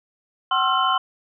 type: tone cluster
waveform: sine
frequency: 756 / 1062 / 1322 / 1375 / 3036 Hz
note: F#5 / C6 / E6 / F6 / F#7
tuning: +37 / +25 / +5 / -27 / +44 cents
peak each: -25 / -20 / -26 / -25 / -26 dBFS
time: 0.51-0.98 s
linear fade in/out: 5 ms
effects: none